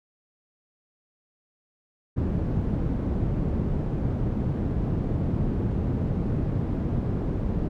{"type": "low-pass noise", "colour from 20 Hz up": "white", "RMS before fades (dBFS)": -26, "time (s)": [2.16, 7.69], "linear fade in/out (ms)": 20, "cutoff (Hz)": 190, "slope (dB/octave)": 12, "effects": []}